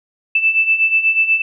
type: beating tone pair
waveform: sine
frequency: 2637 / 2645.2 Hz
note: E7 / E7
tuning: 0 / +5 cents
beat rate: 8.2 Hz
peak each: -18 / -13 dBFS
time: 0.35-1.42 s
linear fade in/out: 5 ms
effects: none